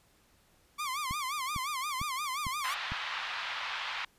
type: tone with vibrato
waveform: sawtooth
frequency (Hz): 1117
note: C#6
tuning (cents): +13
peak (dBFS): -29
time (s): 0.78-2.75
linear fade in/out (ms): 20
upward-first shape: sine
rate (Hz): 5.7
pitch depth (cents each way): 160
type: click train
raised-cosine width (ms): 5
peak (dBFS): -26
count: 5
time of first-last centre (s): 1.11-2.92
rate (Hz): 2.21
type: band-pass noise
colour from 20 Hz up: pink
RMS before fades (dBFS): -37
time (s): 2.64-4.05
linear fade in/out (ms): 5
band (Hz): 960 to 3800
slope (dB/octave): 24
effects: pink hiss -66 dBFS RMS until 4.18 s + resampled to 32000 Hz